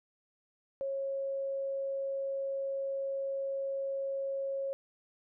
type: tone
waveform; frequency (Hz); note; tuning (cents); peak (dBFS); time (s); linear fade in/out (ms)
sine; 546; C#5; -26; -32; 0.81-4.73; 0
effects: none